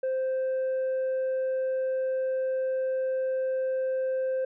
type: tone with tanh clipping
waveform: sine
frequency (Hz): 522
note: C5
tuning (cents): -4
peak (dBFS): -26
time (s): 0.03-4.45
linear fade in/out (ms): 5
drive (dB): 2
effects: none